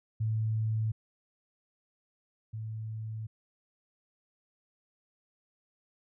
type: tone pair in turn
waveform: sine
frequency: 110 / 110 Hz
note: A2 / A2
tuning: 0 / 0 cents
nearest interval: unison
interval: 0 cents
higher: neither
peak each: -27 / -35 dBFS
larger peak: first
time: 0.2-0.92 / 2.53-3.27 s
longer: second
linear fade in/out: 10 ms
effects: none